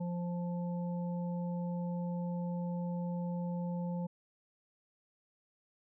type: harmonic tone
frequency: 174.9 Hz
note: F3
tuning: 3 cents sharp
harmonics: 1 / 3 / 5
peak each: -34 / -44 / -48 dBFS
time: 0-4.07 s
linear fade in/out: 10 ms
effects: none